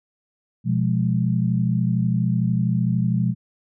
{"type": "chord", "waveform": "sine", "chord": "F diminished", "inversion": "second", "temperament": "equal", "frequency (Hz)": [123.47, 174.61, 207.7], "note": ["Cb3", "F3", "Ab3"], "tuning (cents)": [0, 0, 0], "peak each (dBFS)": [-21, -22, -24], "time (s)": [0.64, 3.35], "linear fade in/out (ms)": 50, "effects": []}